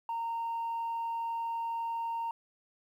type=tone; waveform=sine; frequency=922 Hz; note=A#5; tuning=19 cents flat; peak=-30 dBFS; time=0.09-2.31 s; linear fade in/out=2 ms; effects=tanh soft clip ceiling -30 dBFS + 11-bit